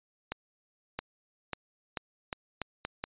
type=accelerating click train; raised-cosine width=0.3 ms; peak=-17 dBFS; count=8; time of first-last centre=0.32-3.04 s; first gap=670 ms; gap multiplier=0.81; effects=resampled to 8000 Hz